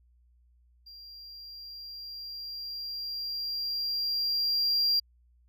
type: tone with level ramp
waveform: triangle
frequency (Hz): 4761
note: D8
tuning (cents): +23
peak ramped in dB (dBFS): -45 to -21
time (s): 0.86-5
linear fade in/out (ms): 10
effects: added 60 Hz sine -60 dBFS peak until 5.48 s